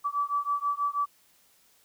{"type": "beating tone pair", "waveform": "sine", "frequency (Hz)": [1150, 1156.2], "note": ["D6", "D6"], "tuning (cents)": [-37, -27], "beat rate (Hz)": 6.2, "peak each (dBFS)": -29, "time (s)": [0.04, 1.06], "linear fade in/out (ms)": 20, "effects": ["white hiss -63 dBFS RMS until 1.84 s"]}